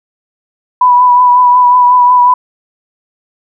sine tone with vibrato, 987.8 Hz, B5, in tune, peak -3 dBFS, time 0.81-2.34 s, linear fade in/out 5 ms, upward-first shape triangle, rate 5.5 Hz, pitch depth 29 cents each way, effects none

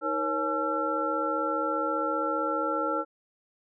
sine tone cluster, 316.2 / 475.9 / 551 / 854 / 1352 Hz, D#4 / A#4 / C#5 / G#5 / E6, +28 / +36 / -11 / +48 / +43 cents, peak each -33 / -34 / -32 / -35 / -29 dBFS, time 0.01-3.05 s, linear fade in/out 50 ms, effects none

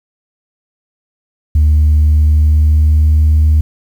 sine tone with pitch glide, 75.8 to 76.95 Hz, D#2 to D#2, -45 to -19 cents, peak -4 dBFS, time 1.55-3.61 s, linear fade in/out 5 ms, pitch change +26 cents, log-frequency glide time 2.01-3.33 s, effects tanh soft clip ceiling -4 dBFS + 7-bit

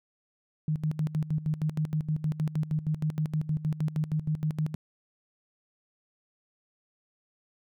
sine tone with tremolo, 154.3 Hz, D#3, 14 cents flat, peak -24 dBFS, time 0.68-4.75 s, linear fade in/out 2 ms, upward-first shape square, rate 6.4 Hz, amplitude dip 80%, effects none

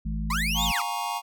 harmonic tone, 53.7 Hz, A1, 41 cents flat, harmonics 1 / 3 / 4, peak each -28 / -33 / -34 dBFS, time 0.05-0.72 s, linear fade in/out 10 ms
35% pulse linear two-way sweep, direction up then down, 932.3 to 3729 to 932.3 Hz, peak -24 dBFS, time 0.3-0.82 s, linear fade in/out 5 ms, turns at 0.64 s
square chord, Bb minor seventh, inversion second, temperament equal with one note detuned, 714.8 / 830.6 / 932.3 / 1108.7 Hz, F5 / Ab5 / Bb5 / Db6, +40 / 0 / 0 / 0 cents, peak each -36 / -34 / -32 / -35 dBFS, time 0.54-1.22 s, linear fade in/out 50 ms
effects none

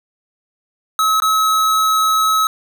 square tone with dropouts, 1286 Hz, E6, 43 cents flat, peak -13 dBFS, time 0.99-2.47 s, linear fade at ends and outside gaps 1 ms, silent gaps 1.201-1.221 s, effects none

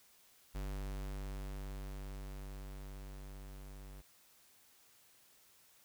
square tone with level ramp, 48.81 Hz, G1, 7 cents flat, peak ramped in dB -39 to -50 dBFS, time 0.54-4.02 s, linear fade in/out 20 ms, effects white hiss -66 dBFS RMS until 5.84 s

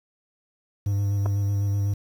triangle tone with vibrato, 100.5 Hz, G2, 44 cents sharp, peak -19 dBFS, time 0.86-1.94 s, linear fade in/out 5 ms, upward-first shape square, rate 8 Hz, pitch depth 13 cents each way
clicks, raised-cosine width 1 ms, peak -18 dBFS, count 2, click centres 1.259 / 1.262 s
effects 8-bit

